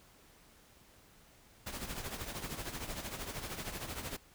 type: noise with tremolo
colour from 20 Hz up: pink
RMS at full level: -39 dBFS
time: 1.66-4.17 s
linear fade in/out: 10 ms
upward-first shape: triangle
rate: 13 Hz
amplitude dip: 70%
effects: pink hiss -62 dBFS RMS until 4.34 s